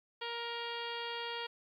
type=harmonic tone with a mistuned harmonic; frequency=469.4 Hz; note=A#4; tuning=12 cents sharp; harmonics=1 / 2 / 3 / 4 / 5 / 6 / 7 / 8 / 9 / 10; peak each=-44 / -43 / -47 / -47 / -50 / -47 / -45 / -55 / -55 / -53 dBFS; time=0.21-1.47 s; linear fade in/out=10 ms; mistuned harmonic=10; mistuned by=-25 cents; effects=12-bit